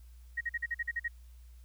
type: tone bursts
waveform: sine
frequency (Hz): 1883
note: A#6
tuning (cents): +17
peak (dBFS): -30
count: 9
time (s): 0.37-1.082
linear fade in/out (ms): 10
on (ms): 40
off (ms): 44
effects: added 60 Hz sine -50 dBFS peak until 1.64 s + white hiss -69 dBFS RMS until 1.64 s